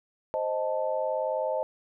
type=chord; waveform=sine; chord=A diminished; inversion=first; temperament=equal; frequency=523.3 / 622.3 / 880 Hz; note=C5 / Eb5 / A5; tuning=0 / 0 / 0 cents; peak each=-30 / -29 / -33 dBFS; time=0.34-1.63 s; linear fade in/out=0 ms; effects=none